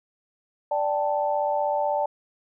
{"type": "chord", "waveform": "sine", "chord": "D suspended fourth", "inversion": "none", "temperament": "equal", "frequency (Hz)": [587.3, 784, 880], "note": ["D5", "G5", "A5"], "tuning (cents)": [0, 0, 0], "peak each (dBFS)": [-25, -28, -26], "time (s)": [0.71, 2.06], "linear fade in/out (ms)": 5, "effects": []}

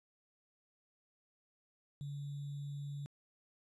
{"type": "tone with sample-and-hold", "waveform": "sine", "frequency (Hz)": 142.6, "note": "C#3", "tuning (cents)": 49, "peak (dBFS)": -40, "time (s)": [2.01, 3.06], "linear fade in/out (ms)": 0, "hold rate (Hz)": 3675, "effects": ["resampled to 24000 Hz"]}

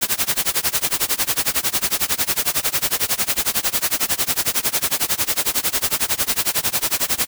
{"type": "noise with tremolo", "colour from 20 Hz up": "white", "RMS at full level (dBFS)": -17, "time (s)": [0.01, 7.27], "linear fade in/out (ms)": 20, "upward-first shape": "sine", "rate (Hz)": 11, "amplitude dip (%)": 95, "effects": []}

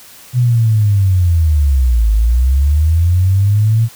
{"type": "linear two-way sweep", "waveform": "sine", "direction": "down then up", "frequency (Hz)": [126, 51.91, 115.9], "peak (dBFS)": -8, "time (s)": [0.33, 3.89], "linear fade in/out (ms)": 50, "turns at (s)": 2.12, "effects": ["white hiss -39 dBFS RMS until 3.95 s"]}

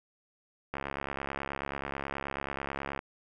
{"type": "click train", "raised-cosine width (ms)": 0.5, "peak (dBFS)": -19, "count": 157, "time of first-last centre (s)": [0.74, 2.991], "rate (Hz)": 69.3, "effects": []}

